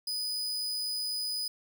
40% pulse tone, 4978 Hz, D#8, in tune, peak -30 dBFS, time 0.07-1.48 s, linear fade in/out 5 ms, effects none

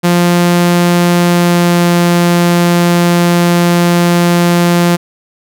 sawtooth tone with pitch glide, 174.61 to 173.5 Hz, F3 to F3, 0 to -11 cents, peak -3 dBFS, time 0.03-4.97 s, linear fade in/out 20 ms, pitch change -11 cents, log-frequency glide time 1.18-1.92 s, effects none

